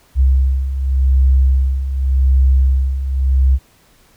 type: beating tone pair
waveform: sine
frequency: 65.41 / 66.28 Hz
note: C2 / C2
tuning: 0 / +23 cents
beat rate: 0.87 Hz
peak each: -17 / -11 dBFS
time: 0.15-3.59 s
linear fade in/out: 50 ms
effects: pink hiss -52 dBFS RMS until 4.16 s